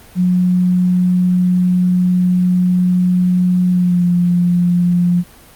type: tone with pitch glide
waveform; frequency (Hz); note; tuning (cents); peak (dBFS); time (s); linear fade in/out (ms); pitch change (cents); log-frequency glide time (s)
sine; 180.6 to 175.86; F#3 to F3; -42 to +12; -10; 0.15-5.24; 50; -46; 3.7-4.04
effects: pink hiss -42 dBFS RMS until 5.55 s + Opus 32 kbps